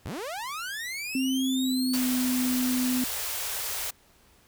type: linear sweep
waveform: sawtooth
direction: up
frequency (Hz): 43.65 to 4562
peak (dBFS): -29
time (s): 0.05-1.97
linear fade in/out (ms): 10
type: tone with pitch glide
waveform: sine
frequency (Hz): 262.9 to 252.6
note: C4 to B3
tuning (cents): +8 to +39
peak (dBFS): -24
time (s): 1.15-3.04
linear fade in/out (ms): 2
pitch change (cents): -69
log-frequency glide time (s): 1.39-2.13
type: band-stop noise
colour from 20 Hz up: white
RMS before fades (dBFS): -32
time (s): 1.93-3.91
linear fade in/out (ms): 10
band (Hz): 110 to 410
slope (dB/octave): 48
effects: pink hiss -60 dBFS RMS until 4.47 s